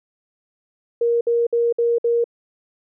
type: tone bursts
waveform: sine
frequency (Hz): 470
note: A#4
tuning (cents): +14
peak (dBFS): -15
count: 5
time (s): 1.01-2.242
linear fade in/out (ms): 5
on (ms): 200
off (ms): 58
effects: none